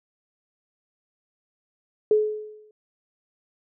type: tone with exponential decay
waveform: sine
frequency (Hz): 426.7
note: G#4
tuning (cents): +47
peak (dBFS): -13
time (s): 2.11-2.71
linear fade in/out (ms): 2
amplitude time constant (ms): 130
effects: none